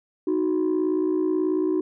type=tone pair together; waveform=sine; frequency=311.1 / 369.5 Hz; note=D#4 / F#4; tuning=0 / -2 cents; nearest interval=minor third; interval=298 cents; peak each=-21 dBFS; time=0.27-1.81 s; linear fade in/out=5 ms; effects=tanh soft clip ceiling -17 dBFS